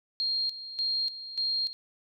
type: tone with tremolo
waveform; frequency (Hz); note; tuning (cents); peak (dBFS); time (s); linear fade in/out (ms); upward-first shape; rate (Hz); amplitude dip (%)
sine; 4222; C8; +15; -26; 0.2-1.73; 0; square; 1.7; 75
effects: none